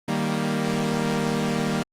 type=chord; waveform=sawtooth; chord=Eb major; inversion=none; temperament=equal; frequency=155.56 / 196 / 233.1 Hz; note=Eb3 / G3 / Bb3; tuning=0 / 0 / 0 cents; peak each=-24 / -23 / -22 dBFS; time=0.08-1.83 s; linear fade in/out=5 ms; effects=low-pass 10000 Hz 12 dB/octave + Opus 24 kbps